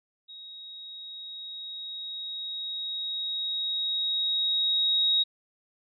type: tone with level ramp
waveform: sine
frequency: 3784 Hz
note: A#7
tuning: 25 cents sharp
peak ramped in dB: -42 to -20 dBFS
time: 0.28-5.24 s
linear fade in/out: 20 ms
effects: none